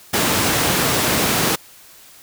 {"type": "high-pass noise", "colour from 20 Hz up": "pink", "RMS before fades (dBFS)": -18, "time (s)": [0.13, 1.56], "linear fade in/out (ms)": 10, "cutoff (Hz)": 120, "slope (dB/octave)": 12, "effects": ["white hiss -45 dBFS RMS until 2.22 s"]}